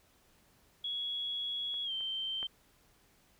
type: tone with pitch glide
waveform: sine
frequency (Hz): 3347 to 3123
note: G#7 to G7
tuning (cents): +13 to -7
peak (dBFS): -34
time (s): 0.84-2.47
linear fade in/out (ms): 5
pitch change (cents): -120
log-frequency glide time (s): 1.84-1.92
type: clicks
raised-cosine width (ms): 0.5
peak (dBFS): -40 / -40 / -30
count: 3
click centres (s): 1.742 / 2.008 / 2.429
effects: pink hiss -67 dBFS RMS until 3.39 s